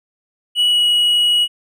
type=tone with pitch glide; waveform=triangle; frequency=2934 to 2912 Hz; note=F#7 to F#7; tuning=-15 to -28 cents; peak=-10 dBFS; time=0.55-1.48 s; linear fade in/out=50 ms; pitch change=-13 cents; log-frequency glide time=0.69-0.85 s; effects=none